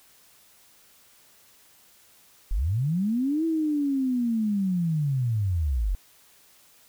sine linear two-way sweep, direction up then down, 33.12 to 329.6 to 41.24 Hz, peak -22 dBFS, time 2.51-5.95 s, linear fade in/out 0 ms, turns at 3.45 s, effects white hiss -57 dBFS RMS until 6.88 s

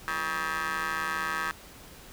20% pulse ring-modulated tone, 155.4 Hz, D#3, 2 cents flat, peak -21 dBFS, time 0.08-1.51 s, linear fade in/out 0 ms, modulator 1430 Hz, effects pink hiss -49 dBFS RMS until 2.12 s

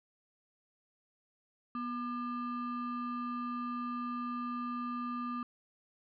triangle ring-modulated tone, 722 Hz, F#5, 43 cents flat, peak -30 dBFS, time 1.75-5.43 s, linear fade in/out 2 ms, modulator 478 Hz, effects resampled to 11025 Hz

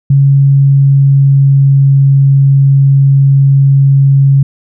sine tone with pitch glide, 138.59 to 137.63 Hz, C#3 to C#3, 0 to -12 cents, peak -3 dBFS, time 0.1-4.43 s, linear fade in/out 5 ms, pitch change -12 cents, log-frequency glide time 0.26-1.94 s, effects none

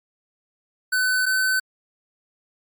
square tone pair in turn, 1509 / 1520.4 Hz, F#6 / F#6, +34 / +47 cents, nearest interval unison, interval 13 cents, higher second, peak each -19 dBFS, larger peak neither, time 0.92-1.26 / 1.26-1.6 s, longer neither, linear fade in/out 10 ms, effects MP3 96 kbps

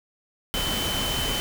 sine tone in noise, 3053 Hz, G7, 46 cents flat, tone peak -28 dBFS, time 0.54-1.4 s, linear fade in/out 0 ms, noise pink, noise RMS -28 dBFS, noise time 0.54-1.4 s, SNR -3 dB, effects none

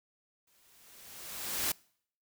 white noise with exponential growth, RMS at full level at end -30 dBFS, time 0.47-1.72 s, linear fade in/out 5 ms, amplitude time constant 270 ms, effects noise-tail reverb RT60 0.6 s tail -25 dB re dry

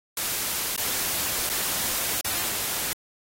white noise with dropouts, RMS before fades -27 dBFS, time 0.17-2.93 s, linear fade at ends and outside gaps 2 ms, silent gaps 0.763-0.777 / 1.492-1.498 / 2.21-2.246 s, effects AAC 48 kbps

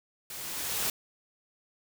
white noise with level ramp, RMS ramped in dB -41 to -29 dBFS, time 0.3-0.9 s, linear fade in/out 2 ms, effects none

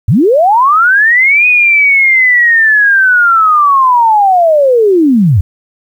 sine linear two-way sweep, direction up then down, 78.7 to 2500 to 78.7 Hz, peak -4 dBFS, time 0.08-5.41 s, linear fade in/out 5 ms, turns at 1.47 s, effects 7-bit

